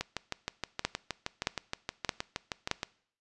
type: two click trains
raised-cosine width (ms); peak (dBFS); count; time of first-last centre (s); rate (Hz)
0.2; -15 / -10; 19 / 4; 0.01-2.831 / 0.85-2.713; 6.38 / 1.61
effects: noise-tail reverb RT60 0.6 s tail -21 dB re dry + resampled to 24000 Hz

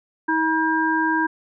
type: harmonic tone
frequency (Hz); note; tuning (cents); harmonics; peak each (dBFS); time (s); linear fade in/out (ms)
320; D#4; +49; 1 / 3 / 5; -22 / -22 / -22; 0.28-1.27; 10
effects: none

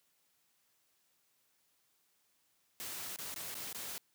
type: noise with dropouts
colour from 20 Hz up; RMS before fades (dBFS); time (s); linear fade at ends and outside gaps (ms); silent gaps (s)
white; -43; 2.8-3.98; 0; 3.161-3.187 / 3.342-3.361 / 3.543-3.552 / 3.728-3.747
effects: white hiss -75 dBFS RMS until 4.14 s + high-pass 80 Hz 12 dB/octave

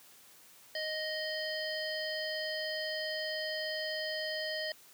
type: harmonic tone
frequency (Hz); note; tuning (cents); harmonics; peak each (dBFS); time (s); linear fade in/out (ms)
622.3; D#5; 0; 1 / 3 / 5 / 7 / 8; -38 / -39 / -43 / -43 / -42; 0.75-4.72; 2
effects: white hiss -58 dBFS RMS until 4.93 s + high-pass 100 Hz 12 dB/octave

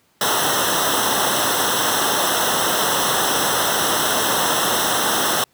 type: noise with comb filter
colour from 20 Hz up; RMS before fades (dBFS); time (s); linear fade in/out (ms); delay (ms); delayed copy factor
pink; -19; 0.21-5.44; 2; 0.43; -1
effects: pink hiss -60 dBFS RMS until 5.53 s + high-pass 100 Hz 12 dB/octave

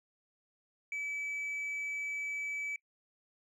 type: tone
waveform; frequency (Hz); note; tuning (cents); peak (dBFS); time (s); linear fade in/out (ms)
sine; 2297; D7; -39; -32; 0.92-2.76; 2
effects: noise-tail reverb RT60 0.1 s tail -25 dB re dry + tanh soft clip ceiling -34 dBFS

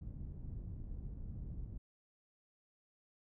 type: low-pass noise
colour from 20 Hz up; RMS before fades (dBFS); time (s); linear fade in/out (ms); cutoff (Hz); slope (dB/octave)
pink; -45; 0.01-1.78; 10; 140; 12
effects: none

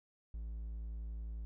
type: tone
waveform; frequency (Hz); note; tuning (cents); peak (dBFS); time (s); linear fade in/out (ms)
triangle; 55.5; A1; +16; -38; 0.34-1.45; 0
effects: none

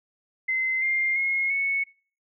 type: tone with pitch steps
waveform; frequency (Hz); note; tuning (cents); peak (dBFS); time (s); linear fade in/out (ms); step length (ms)
sine; 2061 / 2109 / 2158 / 2209; C7 / C7 / C#7 / C#7; -27 / +13 / -47 / -7; -22; 0.48-1.84; 10; 340
effects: noise-tail reverb RT60 0.4 s tail -23 dB re dry

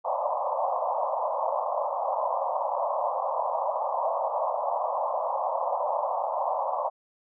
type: band-pass noise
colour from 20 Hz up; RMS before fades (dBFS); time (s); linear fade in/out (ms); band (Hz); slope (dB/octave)
pink; -28; 0.04-6.9; 20; 540 to 1100; 96
effects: none

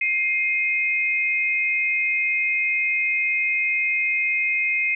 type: tone pair together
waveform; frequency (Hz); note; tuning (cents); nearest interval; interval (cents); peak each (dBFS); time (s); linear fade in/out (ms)
sine; 2117 / 2512; C7 / D#7; +20 / +16; minor third; 296; -22; 0.01-4.95; 5
effects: none

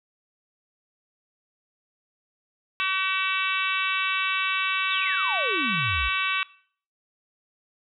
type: harmonic tone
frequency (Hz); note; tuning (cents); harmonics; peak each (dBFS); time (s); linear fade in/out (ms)
380; F#4; +46; 3 / 4 / 5 / 6 / 7 / 8 / 9 / 10; -29 / -31 / -37 / -31 / -27 / -35 / -36 / -37; 2.8-6.43; 0
type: exponential sweep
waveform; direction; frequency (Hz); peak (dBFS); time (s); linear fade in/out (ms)
sine; down; 3951 to 51.5; -29; 4.9-6.09; 10
effects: noise-tail reverb RT60 0.5 s tail -20 dB re dry

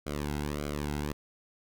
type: tone with flanger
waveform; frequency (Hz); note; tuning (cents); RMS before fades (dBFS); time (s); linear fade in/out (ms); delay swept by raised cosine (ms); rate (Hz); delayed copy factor
sawtooth; 73.42; D2; 0; -34; 0.06-1.13; 10; 1.1 to 1.72; 1.7; -0.95
effects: none

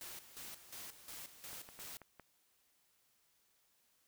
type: noise with tremolo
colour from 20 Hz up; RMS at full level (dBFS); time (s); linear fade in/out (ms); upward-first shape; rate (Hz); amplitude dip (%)
white; -49; 0.01-1.97; 0; square; 2.8; 70
type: clicks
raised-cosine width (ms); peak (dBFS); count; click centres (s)
0.5; -38; 5; 1.531 / 1.689 / 1.791 / 2.017 / 2.197
effects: white hiss -75 dBFS RMS until 4.07 s

